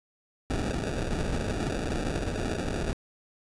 pink noise with sample-and-hold, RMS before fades -30 dBFS, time 0.5-2.93 s, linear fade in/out 0 ms, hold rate 1050 Hz, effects resampled to 22050 Hz

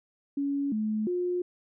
sine tone with pitch steps, 281.1 / 215.4 / 357.1 Hz, C#4 / A3 / F4, +24 / -37 / +39 cents, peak -26 dBFS, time 0.37-1.42 s, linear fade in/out 5 ms, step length 350 ms, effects none

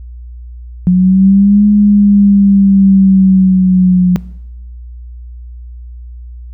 sine linear two-way sweep, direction up then down, 179.2 to 207.7 to 179.9 Hz, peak -4 dBFS, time 0.87-4.16 s, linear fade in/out 0 ms, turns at 1.66 s, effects noise-tail reverb RT60 0.9 s tail -21 dB re dry + added 60 Hz sine -26 dBFS peak until 6.53 s

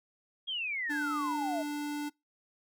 sine exponential sweep, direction down, 3322 to 620 Hz, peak -32 dBFS, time 0.47-1.63 s, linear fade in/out 20 ms
square tone, 293.7 Hz, D4, in tune, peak -34 dBFS, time 0.89-2.1 s, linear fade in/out 20 ms
effects noise-tail reverb RT60 0.2 s tail -24 dB re dry

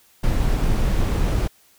brown noise, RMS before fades -19 dBFS, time 0.23-1.48 s, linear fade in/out 10 ms, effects white hiss -56 dBFS RMS until 1.78 s

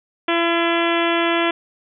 harmonic tone, 337.7 Hz, E4, 42 cents sharp, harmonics 1 / 2 / 3 / 4 / 5 / 6 / 7 / 8 / 9 / 10, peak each -20 / -23 / -25 / -26 / -27 / -28 / -28 / -29 / -30 / -30 dBFS, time 0.28-1.51 s, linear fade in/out 5 ms, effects none

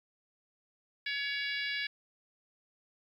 harmonic tone with a mistuned harmonic, 564 Hz, C#5, 30 cents sharp, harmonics 3 / 4 / 5 / 6 / 7 / 8 / 9, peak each -37 / -37 / -42 / -42 / -43 / -45 / -49 dBFS, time 1.06-1.87 s, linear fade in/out 5 ms, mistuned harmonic 8, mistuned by +64 cents, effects 11-bit

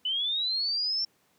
sine linear sweep, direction up, 2962 to 5440 Hz, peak -26 dBFS, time 0.05-1.05 s, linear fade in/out 5 ms, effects pink hiss -67 dBFS RMS until 1.38 s + high-pass 150 Hz 12 dB/octave

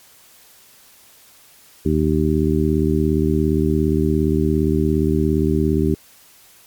harmonic tone, 77.3 Hz, D#2, 11 cents flat, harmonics 1 / 2 / 3 / 4 / 5, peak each -21 / -21 / -21 / -21 / -21 dBFS, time 1.85-5.95 s, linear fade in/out 10 ms, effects white hiss -49 dBFS RMS until 6.66 s + MP3 96 kbps

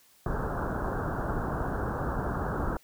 pink low-pass noise, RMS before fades -31 dBFS, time 0.26-2.77 s, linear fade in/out 2 ms, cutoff 1600 Hz, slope 96 dB/octave, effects white hiss -61 dBFS RMS until 2.83 s

